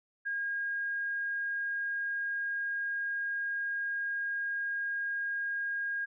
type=tone; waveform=sine; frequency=1626 Hz; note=G#6; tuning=37 cents flat; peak=-31 dBFS; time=0.25-6.06 s; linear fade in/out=20 ms; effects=none